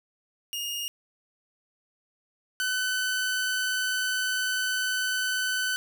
sawtooth tone pair in turn, 2844 / 1509.7 Hz, F7 / F#6, +31 / +34 cents, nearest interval major seventh, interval 1097 cents, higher first, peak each -27 / -22 dBFS, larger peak second, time 0.53-0.88 / 2.6-5.76 s, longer second, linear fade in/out 0 ms, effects none

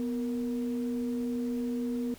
sine tone pair together, 246 / 466.2 Hz, B3 / A#4, -7 / 0 cents, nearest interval major seventh, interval 1107 cents, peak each -29 / -37 dBFS, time 0-2.14 s, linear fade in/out 0 ms, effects tanh soft clip ceiling -22 dBFS + pink hiss -53 dBFS RMS until 2.18 s

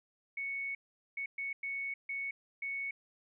sine tone bursts at uneven times, 2217 Hz, C#7, in tune, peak -35 dBFS, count 6, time 0.37-0.75 / 1.17-1.26 / 1.38-1.53 / 1.63-1.94 / 2.09-2.31 / 2.62-2.91 s, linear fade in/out 5 ms, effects none

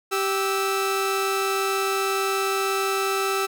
sawtooth tone pair together, 390 / 1311.8 Hz, G4 / E6, -9 / -9 cents, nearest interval octave + major sixth, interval 2100 cents, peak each -20 / -22 dBFS, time 0.11-3.47 s, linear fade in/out 20 ms, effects none

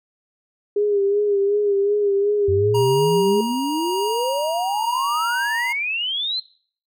sine tone with vibrato, 405.8 Hz, G#4, 40 cents flat, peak -16 dBFS, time 0.76-3.41 s, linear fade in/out 5 ms, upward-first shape sine, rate 2.7 Hz, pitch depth 46 cents each way
sine exponential sweep, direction up, 88.3 to 4186 Hz, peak -21 dBFS, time 2.48-6.4 s, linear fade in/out 5 ms
square tone with tremolo, 947 Hz, A#5, 27 cents sharp, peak -22 dBFS, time 2.74-5.73 s, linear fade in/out 10 ms, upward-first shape sine, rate 0.92 Hz, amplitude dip 30%
effects noise-tail reverb RT60 0.5 s tail -20 dB re dry

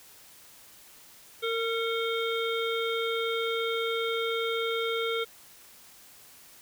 harmonic tone with a mistuned harmonic, 457.4 Hz, A#4, 33 cents flat, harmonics 1 / 3 / 5 / 7 / 8, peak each -29 / -34 / -36 / -37 / -38 dBFS, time 1.42-5.25 s, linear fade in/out 20 ms, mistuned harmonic 5, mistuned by -63 cents, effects white hiss -53 dBFS RMS until 6.61 s

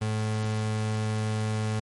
35% pulse tone, 108.3 Hz, A2, 27 cents flat, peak -24 dBFS, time 0.01-1.8 s, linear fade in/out 10 ms, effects MP3 48 kbps

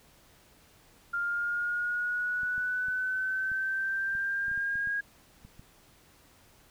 sine exponential sweep, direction up, 1396.9 to 1640 Hz, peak -28 dBFS, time 1.13-5.01 s, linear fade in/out 10 ms
clicks, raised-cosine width 5 ms, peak -37 dBFS, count 12, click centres 2.433 / 2.58 / 2.884 / 3.517 / 4.152 / 4.482 / 4.515 / 4.577 / 4.756 / 4.873 / 5.45 / 5.595 s
effects pink hiss -60 dBFS RMS until 6.7 s

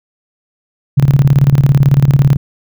sine tone with tremolo, 138.59 Hz, C#3, in tune, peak -3 dBFS, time 0.97-2.37 s, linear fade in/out 10 ms, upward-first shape square, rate 18 Hz, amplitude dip 75%, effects none

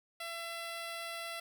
10% pulse tone, 673 Hz, E5, 36 cents sharp, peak -31 dBFS, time 0.2-1.4 s, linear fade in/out 5 ms, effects none

